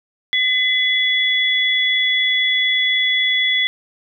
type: tone pair together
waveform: sine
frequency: 2026 / 3403 Hz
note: B6 / G#7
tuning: +44 / +41 cents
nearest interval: major sixth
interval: 897 cents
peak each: -17 dBFS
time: 0.33-3.67 s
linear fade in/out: 0 ms
effects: none

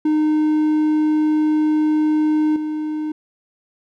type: tone with level steps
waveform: triangle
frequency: 306.8 Hz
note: D#4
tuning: 24 cents flat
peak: -12 / -19 dBFS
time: 0.05-3.12 s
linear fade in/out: 5 ms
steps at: 2.56 s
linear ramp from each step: 2 ms
effects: none

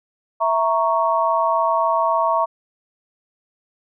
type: chord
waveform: sine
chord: A# diminished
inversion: second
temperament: equal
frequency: 659.3 / 932.3 / 1108.7 Hz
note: E5 / A#5 / C#6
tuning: 0 / 0 / 0 cents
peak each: -20 dBFS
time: 0.4-2.46 s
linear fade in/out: 20 ms
effects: none

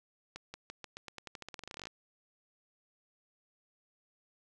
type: accelerating click train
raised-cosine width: 0.2 ms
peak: -26 dBFS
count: 23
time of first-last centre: 0.36-1.87 s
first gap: 180 ms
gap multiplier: 0.89
effects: none

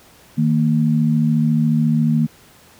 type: tone pair together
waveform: sine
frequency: 156.5 / 230.6 Hz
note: D#3 / A#3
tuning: +10 / -19 cents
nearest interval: perfect fifth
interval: 671 cents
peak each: -16 dBFS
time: 0.37-2.27 s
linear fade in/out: 20 ms
effects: pink hiss -48 dBFS RMS until 2.79 s + high-pass 60 Hz 12 dB/octave

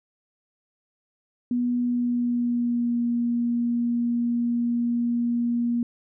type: tone with pitch glide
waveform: sine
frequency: 243.8 to 237.7 Hz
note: B3 to A#3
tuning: -22 to +34 cents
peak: -21 dBFS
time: 1.51-5.83 s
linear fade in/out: 2 ms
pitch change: -44 cents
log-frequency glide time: 1.81-3.01 s
effects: none

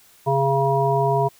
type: harmonic tone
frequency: 137 Hz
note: C#3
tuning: 20 cents flat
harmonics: 1 / 3 / 5 / 7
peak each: -22 / -22 / -22 / -22 dBFS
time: 0.26-1.29 s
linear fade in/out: 20 ms
effects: white hiss -53 dBFS RMS until 1.39 s

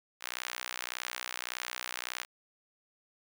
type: tone with high-pass filter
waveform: sawtooth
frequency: 61.74 Hz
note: B1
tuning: in tune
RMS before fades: -40 dBFS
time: 0.2-2.26 s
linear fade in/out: 50 ms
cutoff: 1600 Hz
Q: 0.84
effects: none

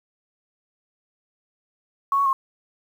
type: tone with pitch steps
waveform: sine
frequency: 1106 / 1116 / 1074 Hz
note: C#6 / C#6 / C6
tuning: -4 / +11 / +45 cents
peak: -17 dBFS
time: 2.12-2.33 s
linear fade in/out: 2 ms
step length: 70 ms
effects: 8-bit

